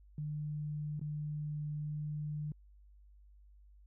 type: tone with dropouts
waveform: sine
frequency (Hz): 150.1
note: D3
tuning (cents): +38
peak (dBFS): -36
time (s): 0.18-2.52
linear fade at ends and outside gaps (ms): 2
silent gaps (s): 0.995-1.013
effects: added 50 Hz sine -57 dBFS peak until 3.86 s